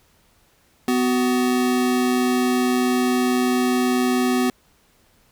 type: tone pair together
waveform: square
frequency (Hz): 250 / 374.6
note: B3 / F#4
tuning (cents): +21 / +21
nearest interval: perfect fifth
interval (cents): 700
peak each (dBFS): -19 / -24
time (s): 0.88-4.5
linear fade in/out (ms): 2
effects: pink hiss -59 dBFS RMS until 5.31 s